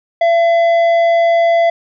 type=tone with tanh clipping; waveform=sine; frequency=675 Hz; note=E5; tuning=41 cents sharp; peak=-10 dBFS; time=0.21-1.7 s; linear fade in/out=5 ms; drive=8 dB; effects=none